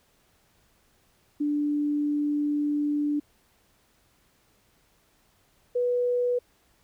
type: tone pair in turn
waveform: sine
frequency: 293.7 / 490.2 Hz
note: D4 / B4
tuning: 0 / -13 cents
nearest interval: major sixth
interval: 887 cents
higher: second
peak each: -23 / -22 dBFS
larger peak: second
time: 1.4-3.2 / 5.75-6.39 s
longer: first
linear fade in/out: 10 ms
effects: pink hiss -65 dBFS RMS until 6.83 s